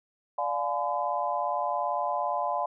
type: chord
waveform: sine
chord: D diminished seventh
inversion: none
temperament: just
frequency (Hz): 587.3 / 704.8 / 845.8 / 1014.9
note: D5 / F5 / Ab5 / Cb6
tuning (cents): 0 / +16 / +31 / +47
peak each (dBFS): -33 / -31 / -32 / -31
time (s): 0.38-2.66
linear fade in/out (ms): 5
effects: none